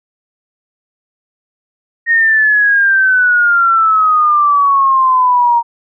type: exponential sweep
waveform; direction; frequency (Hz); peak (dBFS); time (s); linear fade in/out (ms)
sine; down; 1864.7 to 933; -7; 2.06-5.63; 50
effects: none